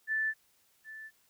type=tone with echo; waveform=sine; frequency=1757 Hz; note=A6; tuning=3 cents flat; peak=-28 dBFS; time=0.07-0.34 s; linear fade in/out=50 ms; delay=770 ms; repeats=1; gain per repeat=-15 dB; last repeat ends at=1.11 s; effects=white hiss -69 dBFS RMS until 1.29 s